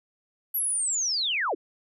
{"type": "linear sweep", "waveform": "sine", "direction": "down", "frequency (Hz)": [11840, 261.6], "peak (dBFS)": -24, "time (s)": [0.54, 1.55], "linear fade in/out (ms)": 10, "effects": []}